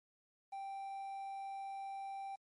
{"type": "tone with quantisation", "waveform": "triangle", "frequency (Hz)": 784, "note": "G5", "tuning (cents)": 0, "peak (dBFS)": -40, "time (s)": [0.52, 2.36], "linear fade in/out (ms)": 10, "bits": 11, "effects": ["MP3 48 kbps"]}